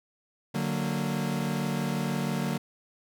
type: chord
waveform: 40% pulse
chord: D augmented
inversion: none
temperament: equal with one note detuned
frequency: 146.83 / 185 / 231.2 Hz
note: D3 / F#3 / A#3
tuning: 0 / 0 / -14 cents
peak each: -31 dBFS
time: 0.54-2.58 s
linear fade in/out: 10 ms
effects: none